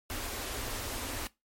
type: band-stop noise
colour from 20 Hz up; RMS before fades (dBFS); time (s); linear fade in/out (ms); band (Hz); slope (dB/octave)
pink; -37; 0.1-1.27; 0; 120 to 220; 96
effects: noise-tail reverb RT60 0.2 s tail -20 dB re dry + MP3 64 kbps